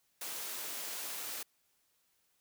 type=high-pass noise; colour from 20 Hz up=white; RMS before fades=-41 dBFS; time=0.21-1.43 s; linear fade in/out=5 ms; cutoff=280 Hz; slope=12 dB/octave; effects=white hiss -75 dBFS RMS until 2.4 s